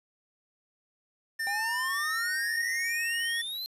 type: tone with pitch glide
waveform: square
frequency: 1800 to 1852.7 Hz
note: A6 to A#6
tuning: +39 to -11 cents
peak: -30 dBFS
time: 1.39-3.42 s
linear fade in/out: 10 ms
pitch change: +50 cents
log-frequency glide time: 1.86-2.32 s
type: exponential sweep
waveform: square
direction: up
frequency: 784 to 4186 Hz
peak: -34 dBFS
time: 1.47-3.66 s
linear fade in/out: 0 ms
effects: resampled to 32000 Hz + 9-bit